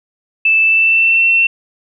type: tone with pitch glide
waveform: sine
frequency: 2637 to 2702 Hz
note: E7 to E7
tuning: 0 to +42 cents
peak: -8 dBFS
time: 0.45-1.47 s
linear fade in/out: 5 ms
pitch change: +42 cents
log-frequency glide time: 0.61-1.27 s
effects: none